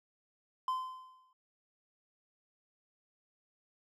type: tone with exponential decay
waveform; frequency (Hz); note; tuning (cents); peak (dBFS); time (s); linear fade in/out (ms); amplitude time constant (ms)
triangle; 1030; C6; -28; -27; 0.68-1.33; 2; 140
effects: none